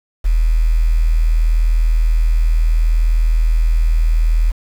sine tone with quantisation, 40.35 Hz, E1, 36 cents flat, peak -10 dBFS, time 0.24-4.52 s, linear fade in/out 20 ms, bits 6, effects none

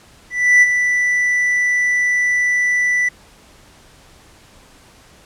triangle tone with ADSR envelope, 1975.5 Hz, B6, in tune, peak -4 dBFS, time 0.3-3.09 s, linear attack 320 ms, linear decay 33 ms, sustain -8 dB, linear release 8 ms, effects pink hiss -47 dBFS RMS until 5.25 s + low-pass 10000 Hz 12 dB/octave

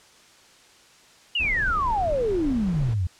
sine exponential sweep, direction down, 2946 to 83.4 Hz, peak -21 dBFS, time 1.35-3.07 s, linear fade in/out 5 ms
brown noise, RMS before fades -32 dBFS, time 1.39-2.95 s, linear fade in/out 20 ms
effects white hiss -53 dBFS RMS until 3.19 s + low-pass 7000 Hz 12 dB/octave

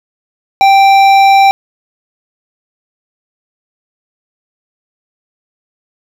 triangle tone with hard clipping, 784 Hz, G5, in tune, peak -5 dBFS, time 0.61-1.51 s, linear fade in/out 0 ms, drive 15 dB, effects none

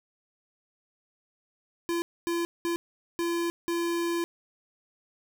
square tone bursts at uneven times, 340.6 Hz, F4, 43 cents flat, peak -27 dBFS, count 5, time 1.89-2.02 / 2.27-2.45 / 2.65-2.76 / 3.19-3.5 / 3.68-4.24 s, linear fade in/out 0 ms, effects 11-bit

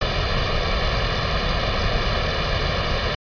pink noise with comb filter, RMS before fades -21 dBFS, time 0.01-3.15 s, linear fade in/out 5 ms, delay 1.7 ms, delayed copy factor +0.7, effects resampled to 11025 Hz

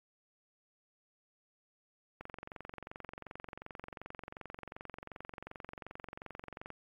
click train, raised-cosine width 0.5 ms, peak -29 dBFS, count 103, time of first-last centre 2.21-6.703 s, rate 22.7 Hz, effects AAC 64 kbps

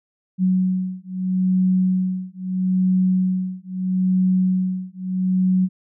sine beating tone pair, 185 / 185.77 Hz, F#3 / F#3, 0 / +7 cents, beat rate 0.77 Hz, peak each -20 dBFS, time 0.38-5.69 s, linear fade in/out 50 ms, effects none

